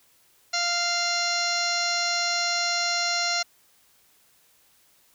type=harmonic tone; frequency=696 Hz; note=F5; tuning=6 cents flat; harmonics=1 / 2 / 3 / 4 / 5 / 6 / 7 / 8 / 9 / 10; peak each=-31 / -31 / -31 / -36 / -40 / -28 / -38 / -30 / -38 / -36 dBFS; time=0.53-3.43 s; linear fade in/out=10 ms; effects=white hiss -61 dBFS RMS until 5.14 s